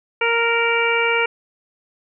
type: harmonic tone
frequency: 465.1 Hz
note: A#4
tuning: 4 cents flat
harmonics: 1 / 2 / 3 / 4 / 5 / 6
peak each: -21 / -24 / -23 / -28 / -20 / -26 dBFS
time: 0.21-1.26 s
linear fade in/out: 5 ms
effects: none